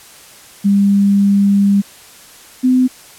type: tone pair in turn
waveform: sine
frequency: 200 / 254.8 Hz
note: G3 / C4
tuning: +35 / -46 cents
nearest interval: major third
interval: 419 cents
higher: second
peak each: -8 dBFS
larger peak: neither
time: 0.64-1.82 / 2.63-2.88 s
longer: first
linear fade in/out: 20 ms
effects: white hiss -40 dBFS RMS until 3.18 s + low-pass 12000 Hz 12 dB/octave